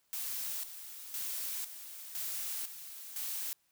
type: noise with tremolo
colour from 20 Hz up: blue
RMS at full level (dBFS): -38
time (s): 0.13-3.53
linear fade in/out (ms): 0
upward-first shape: square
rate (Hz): 0.99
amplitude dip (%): 65
effects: white hiss -74 dBFS RMS until 3.71 s